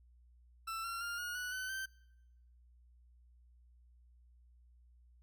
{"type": "tone with pitch steps", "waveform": "40% pulse", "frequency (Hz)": [1333, 1367.3, 1402.5, 1438.6, 1475.6, 1513.6, 1552.6], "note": ["E6", "F6", "F6", "F#6", "F#6", "F#6", "G6"], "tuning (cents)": [19, -37, 7, -49, -5, 39, -17], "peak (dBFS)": -38, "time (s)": [0.67, 1.86], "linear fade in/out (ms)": 10, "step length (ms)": 170, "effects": ["noise-tail reverb RT60 1.0 s tail -25 dB re dry", "added 60 Hz sine -61 dBFS peak until 5.22 s"]}